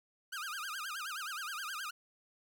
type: tone with vibrato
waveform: sawtooth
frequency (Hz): 1396.9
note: F6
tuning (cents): 0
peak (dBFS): -35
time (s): 0.32-1.91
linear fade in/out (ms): 10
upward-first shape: sine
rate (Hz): 9.5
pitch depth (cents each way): 260
effects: none